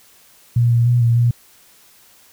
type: tone with pitch steps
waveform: sine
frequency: 119.1 / 118 / 121.5 / 117.2 / 119.5 Hz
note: A#2 / A#2 / B2 / A#2 / A#2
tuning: +38 / +22 / -28 / +10 / +43 cents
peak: -11 dBFS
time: 0.56-1.31 s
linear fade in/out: 5 ms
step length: 150 ms
effects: white hiss -50 dBFS RMS until 2.32 s